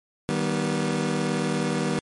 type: chord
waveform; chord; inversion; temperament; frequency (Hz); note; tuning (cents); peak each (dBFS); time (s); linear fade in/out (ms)
25% pulse; Eb augmented; none; just; 155.56 / 194.45 / 243.1; Eb3 / G3 / B3; 0 / -14 / -27; -24; 0.29-1.99; 0
effects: MP3 48 kbps